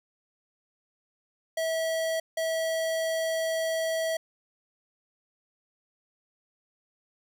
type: tone bursts at uneven times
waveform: square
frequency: 649 Hz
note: E5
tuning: 27 cents flat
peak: -27 dBFS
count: 2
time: 1.57-2.2 / 2.37-4.17 s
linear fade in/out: 5 ms
effects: none